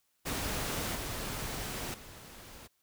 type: noise with level steps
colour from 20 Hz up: pink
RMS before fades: -35 / -38 / -50 dBFS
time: 0.25-2.68 s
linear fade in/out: 20 ms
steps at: 0.95 / 1.94 s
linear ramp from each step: 2 ms
effects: white hiss -75 dBFS RMS until 2.82 s